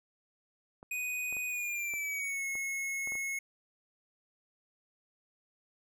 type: clicks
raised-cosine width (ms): 1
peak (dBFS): -35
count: 8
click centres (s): 0.829 / 1.326 / 1.368 / 1.938 / 2.554 / 3.074 / 3.121 / 3.154
type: tone with pitch glide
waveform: square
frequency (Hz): 2489 to 2179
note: D#7 to C#7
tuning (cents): 0 to -30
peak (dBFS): -34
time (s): 0.91-3.39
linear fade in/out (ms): 5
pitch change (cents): -230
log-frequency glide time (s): 1.47-2.45
effects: none